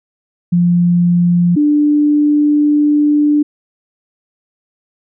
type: tone pair in turn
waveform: sine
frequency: 174.61 / 295.7 Hz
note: F3 / D4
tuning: 0 / +12 cents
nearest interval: major sixth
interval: 912 cents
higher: second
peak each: -8 dBFS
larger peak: neither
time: 0.52-1.56 / 1.56-3.43 s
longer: second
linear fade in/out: 10 ms
effects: none